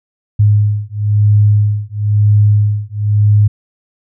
sine beating tone pair, 103.83 / 104.83 Hz, G#2 / G#2, 0 / +17 cents, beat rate 1 Hz, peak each -11 dBFS, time 0.39-3.48 s, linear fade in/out 10 ms, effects none

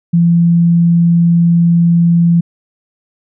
sine tone, 170 Hz, F3, 46 cents flat, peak -6 dBFS, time 0.13-2.41 s, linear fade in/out 10 ms, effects none

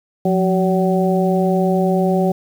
harmonic tone with a mistuned harmonic, 189.2 Hz, F#3, 39 cents sharp, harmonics 1 / 2 / 3 / 4, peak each -16 / -19 / -21 / -22 dBFS, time 0.25-2.32 s, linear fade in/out 5 ms, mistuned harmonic 1, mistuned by -89 cents, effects 7-bit

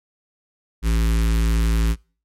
square tone with notch filter, 55.5 Hz, A1, 16 cents sharp, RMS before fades -18 dBFS, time 0.82-1.96 s, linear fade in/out 50 ms, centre 660 Hz, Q 0.75, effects noise-tail reverb RT60 0.4 s tail -25 dB re dry + MP3 64 kbps

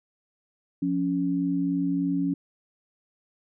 sine tone pair together, 175.9 / 279.2 Hz, F3 / C#4, +13 / +13 cents, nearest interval minor sixth, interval 800 cents, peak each -28 / -24 dBFS, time 0.82-2.34 s, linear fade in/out 5 ms, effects none

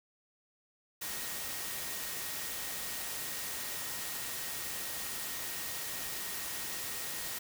sine tone in noise, 1874 Hz, A#6, 9 cents sharp, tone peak -50 dBFS, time 1.01-7.39 s, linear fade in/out 10 ms, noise white, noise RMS -39 dBFS, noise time 1.01-7.39 s, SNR -14 dB, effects none

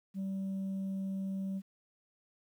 sine tone, 192.9 Hz, G3, 28 cents flat, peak -31 dBFS, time 0.14-1.62 s, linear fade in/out 50 ms, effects tanh soft clip ceiling -33 dBFS + 11-bit

